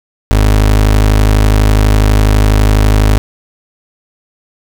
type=tone; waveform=30% pulse; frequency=52.1 Hz; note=G#1; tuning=6 cents sharp; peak=-3 dBFS; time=0.31-3.18 s; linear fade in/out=0 ms; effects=7-bit